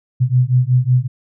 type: beating tone pair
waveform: sine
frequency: 123.47 / 128.87 Hz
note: B2 / C3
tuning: 0 / -26 cents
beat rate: 5.4 Hz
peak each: -14 dBFS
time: 0.2-1.08 s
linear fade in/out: 20 ms
effects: none